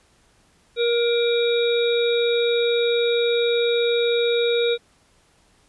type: harmonic tone with a mistuned harmonic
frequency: 472.1 Hz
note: A#4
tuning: 22 cents sharp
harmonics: 1 / 3 / 5 / 7 / 8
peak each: -18 / -33 / -30 / -37 / -26 dBFS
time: 0.76-4.78 s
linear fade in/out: 50 ms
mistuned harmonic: 7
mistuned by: +59 cents
effects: pink hiss -59 dBFS RMS until 5.68 s + resampled to 24000 Hz